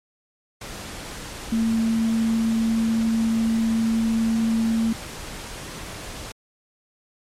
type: tone in noise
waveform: sine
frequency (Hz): 225.6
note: A3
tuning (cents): +44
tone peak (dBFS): -18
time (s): 1.52-4.93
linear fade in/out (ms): 5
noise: pink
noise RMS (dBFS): -35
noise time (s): 0.61-6.32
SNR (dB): +14
effects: low-pass 10000 Hz 12 dB/octave + MP3 64 kbps